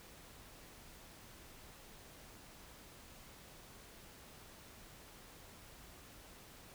silence, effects pink hiss -57 dBFS RMS until 6.74 s

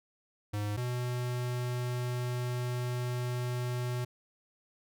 square tone pair in turn, 103.83 / 123.48 Hz, G#2 / B2, 0 / 0 cents, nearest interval minor third, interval 300 cents, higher second, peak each -32 / -32 dBFS, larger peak neither, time 0.53-0.77 / 0.77-4.05 s, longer second, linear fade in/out 10 ms, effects none

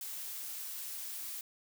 blue noise, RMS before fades -42 dBFS, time 0.01-1.41 s, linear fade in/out 2 ms, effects none

